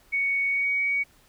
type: tone with pitch glide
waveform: sine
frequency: 2228 to 2251 Hz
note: C#7 to C#7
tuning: +8 to +26 cents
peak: -22 dBFS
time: 0.12-1.04 s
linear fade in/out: 20 ms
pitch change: +18 cents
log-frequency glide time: 0.49-0.7 s
effects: pink hiss -59 dBFS RMS until 1.28 s